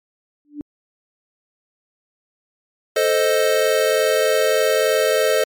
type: tone with exponential growth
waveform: sine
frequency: 293.7 Hz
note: D4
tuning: in tune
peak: -22 dBFS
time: 0.45-0.61 s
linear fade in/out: 0 ms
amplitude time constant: 33 ms
type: chord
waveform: square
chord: A diminished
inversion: none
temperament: equal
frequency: 440 / 523.3 / 622.3 Hz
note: A4 / C5 / Eb5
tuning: 0 / 0 / 0 cents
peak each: -20 dBFS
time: 2.96-5.44 s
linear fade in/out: 5 ms
effects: MP3 96 kbps